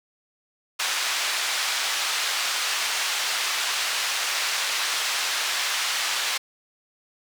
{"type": "band-pass noise", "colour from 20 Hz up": "white", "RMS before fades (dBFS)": -26, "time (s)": [0.79, 6.38], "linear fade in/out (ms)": 10, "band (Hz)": [940, 5000], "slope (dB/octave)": 12, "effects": []}